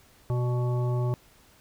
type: harmonic tone with a mistuned harmonic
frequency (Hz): 123.6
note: B2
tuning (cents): +2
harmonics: 1 / 3 / 5 / 7 / 9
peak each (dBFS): -24 / -34 / -38 / -41 / -43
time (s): 0.3-1.14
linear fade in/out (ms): 0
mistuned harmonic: 5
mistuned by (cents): -37
effects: pink hiss -58 dBFS RMS until 1.6 s